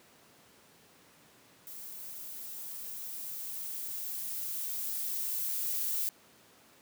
violet noise with level ramp, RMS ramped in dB -45 to -32 dBFS, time 1.67-6.09 s, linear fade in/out 0 ms, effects pink hiss -60 dBFS RMS until 6.81 s + high-pass 150 Hz 12 dB/octave

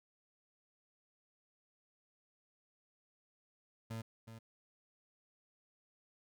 30% pulse tone with echo, 113 Hz, A2, 47 cents sharp, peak -38 dBFS, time 3.9-4.02 s, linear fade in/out 10 ms, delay 370 ms, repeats 1, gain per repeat -9 dB, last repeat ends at 4.39 s, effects none

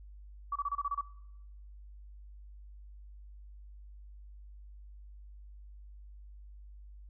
sine tone bursts, 1144 Hz, D6, 46 cents flat, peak -30 dBFS, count 8, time 0.52-1.012 s, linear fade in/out 5 ms, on 37 ms, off 28 ms, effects noise-tail reverb RT60 0.8 s tail -19 dB re dry + added 50 Hz sine -48 dBFS peak until 7.09 s

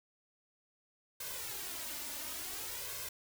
white noise with flanger, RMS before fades -42 dBFS, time 1.2-3.09 s, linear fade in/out 5 ms, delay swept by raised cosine 1.9 to 3.4 ms, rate 0.57 Hz, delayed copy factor +0.75, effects none

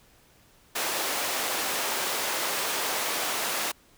pink high-pass noise, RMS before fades -29 dBFS, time 0.75-3.72 s, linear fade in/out 10 ms, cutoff 510 Hz, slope 12 dB/octave, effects pink hiss -59 dBFS RMS until 3.97 s

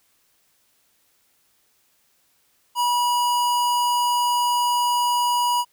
square tone, 970 Hz, B5, 31 cents flat, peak -19 dBFS, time 2.75-5.65 s, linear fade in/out 50 ms, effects white hiss -64 dBFS RMS until 5.72 s

